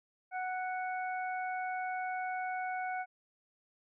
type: harmonic tone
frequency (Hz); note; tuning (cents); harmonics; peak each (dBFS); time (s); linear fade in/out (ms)
740; F#5; 0; 1 / 2 / 3; -35 / -41 / -45; 0.31-3.06; 50
effects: none

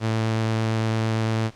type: tone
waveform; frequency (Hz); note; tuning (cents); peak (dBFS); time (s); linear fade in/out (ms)
sawtooth; 111.4; A2; +22; -17; 0-1.51; 50
effects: pink hiss -51 dBFS RMS until 1.55 s + low-pass 6000 Hz 12 dB/octave

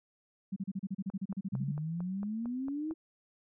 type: tone bursts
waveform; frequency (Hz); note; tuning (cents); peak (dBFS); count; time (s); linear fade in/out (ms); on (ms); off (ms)
sine; 193.2; G3; -25; -32; 16; 0.52-1.718; 10; 43; 34
type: click train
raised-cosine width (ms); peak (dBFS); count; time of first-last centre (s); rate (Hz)
1; -33; 9; 1.1-2.91; 4.42
type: exponential sweep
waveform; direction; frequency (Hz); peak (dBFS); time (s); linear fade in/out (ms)
sine; up; 126.3 to 326.6; -33; 1.52-2.94; 20
effects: none

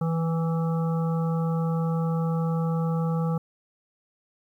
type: harmonic tone with a mistuned harmonic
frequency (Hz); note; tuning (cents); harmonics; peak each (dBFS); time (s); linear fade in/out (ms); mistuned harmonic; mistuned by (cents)
164.81; E3; 0; 1 / 3 / 5 / 7 / 8; -23 / -33 / -37 / -40 / -41; 0.01-3.38; 5; 1; -17
effects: 10-bit

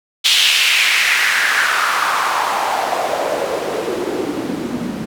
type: noise with band-pass filter sweep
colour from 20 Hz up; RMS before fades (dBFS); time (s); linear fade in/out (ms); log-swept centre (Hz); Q
white; -17; 0.24-5.06; 20; 3400 to 210; 3.1
effects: none

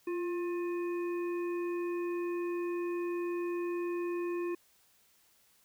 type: harmonic tone with a mistuned harmonic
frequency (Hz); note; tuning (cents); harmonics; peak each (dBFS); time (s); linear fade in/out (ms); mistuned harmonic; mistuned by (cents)
356.2; F4; +34; 1 / 3 / 5 / 7; -32 / -45 / -52 / -49; 0.07-4.55; 5; 1; -44
effects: white hiss -67 dBFS RMS until 5.64 s

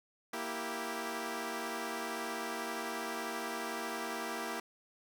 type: chord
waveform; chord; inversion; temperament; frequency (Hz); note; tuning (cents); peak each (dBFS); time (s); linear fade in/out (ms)
10% pulse; E diminished; second; equal with one note detuned; 233.1 / 328.7 / 392; Bb3 / E4 / G4; 0 / -5 / 0; -33; 0.33-4.6; 5
effects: none

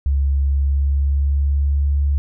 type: tone with pitch glide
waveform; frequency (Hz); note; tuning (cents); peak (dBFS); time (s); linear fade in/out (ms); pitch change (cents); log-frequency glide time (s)
sine; 69.3 to 71.04; C#2 to C#2; 0 to +43; -14; 0.06-2.18; 0; +43; 0.47-1.97
effects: none

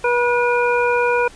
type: harmonic tone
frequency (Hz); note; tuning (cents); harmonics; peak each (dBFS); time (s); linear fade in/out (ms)
484.2; B4; -34; 1 / 2 / 3 / 5; -17 / -20 / -22 / -24; 0.04-1.28; 5
effects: pink hiss -43 dBFS RMS until 1.35 s + resampled to 22050 Hz

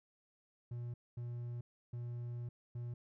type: tone bursts at uneven times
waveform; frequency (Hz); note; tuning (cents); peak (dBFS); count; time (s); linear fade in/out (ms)
triangle; 120.1; B2; -48; -38; 4; 0.71-0.94 / 1.17-1.61 / 1.93-2.49 / 2.75-2.94; 5
effects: none

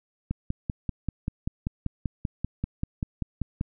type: click train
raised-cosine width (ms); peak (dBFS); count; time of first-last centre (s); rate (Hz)
5; -15; 18; 0.31-3.611; 5.15
effects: none

